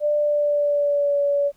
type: tone with pitch glide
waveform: sine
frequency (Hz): 593 to 570.2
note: D5 to C#5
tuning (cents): +17 to +49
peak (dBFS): -17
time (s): 0-1.52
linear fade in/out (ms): 50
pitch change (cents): -68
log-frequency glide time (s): 0.15-1.2
effects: pink hiss -62 dBFS RMS until 1.56 s